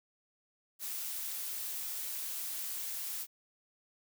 blue noise, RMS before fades -39 dBFS, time 0.79-3.27 s, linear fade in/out 50 ms, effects none

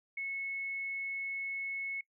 sine tone, 2195 Hz, C#7, 18 cents flat, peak -35 dBFS, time 0.17-2.01 s, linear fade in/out 5 ms, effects noise-tail reverb RT60 0.1 s tail -22 dB re dry

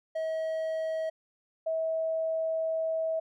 triangle / sine tone pair in turn, 640 / 645.6 Hz, D#5 / E5, +49 / -36 cents, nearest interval unison, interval 15 cents, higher second, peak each -27 dBFS, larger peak neither, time 0.15-1.1 / 1.66-3.2 s, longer second, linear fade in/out 10 ms, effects none

